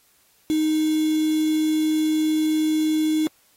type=tone with quantisation; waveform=sine; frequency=311.1 Hz; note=D#4; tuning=in tune; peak=-18 dBFS; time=0.5-3.27 s; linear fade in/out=0 ms; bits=5; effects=white hiss -60 dBFS RMS until 3.56 s + AAC 48 kbps